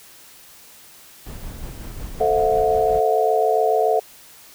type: noise with tremolo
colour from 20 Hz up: brown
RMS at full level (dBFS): -31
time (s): 1.26-3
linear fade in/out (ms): 5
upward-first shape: triangle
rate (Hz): 5.5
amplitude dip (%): 45
type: chord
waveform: sine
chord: F# half-diminished seventh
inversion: first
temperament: equal with one note detuned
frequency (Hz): 440 / 523.3 / 659.3 / 726.4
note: A4 / C5 / E5 / F#5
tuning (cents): 0 / 0 / 0 / -32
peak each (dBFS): -19 / -25 / -21 / -20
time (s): 2.2-4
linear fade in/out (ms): 10
effects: white hiss -46 dBFS RMS until 4.54 s